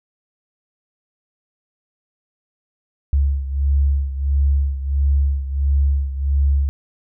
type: beating tone pair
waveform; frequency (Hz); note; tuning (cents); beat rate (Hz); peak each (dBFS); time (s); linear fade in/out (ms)
sine; 69.3 / 70.8; C#2 / C#2; 0 / +37; 1.5; -16 / -21; 3.13-6.69; 0
effects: none